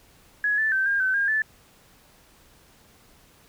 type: tone with pitch steps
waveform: sine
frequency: 1679 / 1756 / 1550 / 1611 / 1527 / 1615 / 1747 Hz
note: G#6 / A6 / G6 / G6 / G6 / G#6 / A6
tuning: +18 / -4 / -20 / +47 / -46 / -49 / -13 cents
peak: -20 dBFS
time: 0.44-1.42 s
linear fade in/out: 2 ms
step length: 140 ms
effects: pink hiss -56 dBFS RMS until 3.48 s